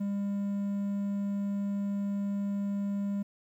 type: tone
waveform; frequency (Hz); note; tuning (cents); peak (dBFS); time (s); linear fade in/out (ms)
triangle; 200.7; G3; +41; -27; 0-3.23; 10
effects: 11-bit